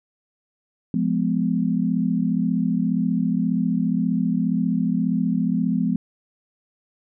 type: chord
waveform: sine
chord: F diminished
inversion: none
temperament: just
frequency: 174.61 / 209.5 / 251.4 Hz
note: F3 / Ab3 / Cb4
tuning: 0 / +15 / +31 cents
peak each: -23 dBFS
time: 0.94-5.96 s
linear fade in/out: 2 ms
effects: none